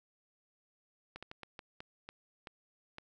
slowing click train, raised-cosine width 0.3 ms, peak -29 dBFS, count 9, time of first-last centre 1.16-2.984 s, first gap 66 ms, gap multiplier 1.34, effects none

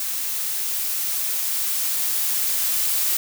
blue noise with level ramp, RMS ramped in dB -26 to -21 dBFS, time 0-3.17 s, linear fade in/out 2 ms, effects none

